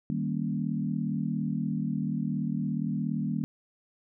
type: chord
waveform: sine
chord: Eb dominant seventh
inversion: none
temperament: equal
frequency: 155.56 / 196 / 233.1 / 277.2 Hz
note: Eb3 / G3 / Bb3 / Db4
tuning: 0 / 0 / 0 / 0 cents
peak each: -32 / -32 / -32 / -37 dBFS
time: 0.1-3.44 s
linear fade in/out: 0 ms
effects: none